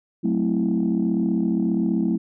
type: chord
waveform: sine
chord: F# half-diminished seventh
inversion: none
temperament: equal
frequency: 185 / 220 / 261.6 / 329.6 Hz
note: F#3 / A3 / C4 / E4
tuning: 0 / 0 / 0 / 0 cents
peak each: -23 / -22 / -26 / -24 dBFS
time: 0.23-2.18 s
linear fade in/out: 20 ms
effects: tanh soft clip ceiling -12 dBFS